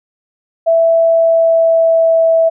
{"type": "tone with pitch glide", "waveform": "sine", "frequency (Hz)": [661, 655.3], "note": ["E5", "E5"], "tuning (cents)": [5, -10], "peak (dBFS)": -7, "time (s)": [0.66, 2.5], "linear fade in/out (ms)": 20, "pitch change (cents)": -15, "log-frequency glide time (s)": [1.03, 2.27], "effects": []}